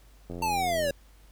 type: click train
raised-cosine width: 2 ms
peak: -25 dBFS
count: 54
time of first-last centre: 0.3-0.908 s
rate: 87.1 Hz
type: linear sweep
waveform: square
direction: down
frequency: 903 to 544 Hz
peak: -26 dBFS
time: 0.42-0.91 s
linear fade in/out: 5 ms
effects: added 50 Hz sine -53 dBFS peak until 1.31 s + pink hiss -61 dBFS RMS until 1.31 s